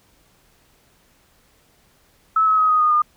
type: tone with pitch steps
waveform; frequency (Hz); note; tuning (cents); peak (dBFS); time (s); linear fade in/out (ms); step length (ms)
sine; 1301 / 1283.1 / 1265.4 / 1248 / 1230.8 / 1213.9; E6 / E6 / D#6 / D#6 / D#6 / D#6; -23 / -47 / +29 / +5 / -19 / -43; -13; 2.36-3.02; 5; 110
effects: pink hiss -58 dBFS RMS until 3.16 s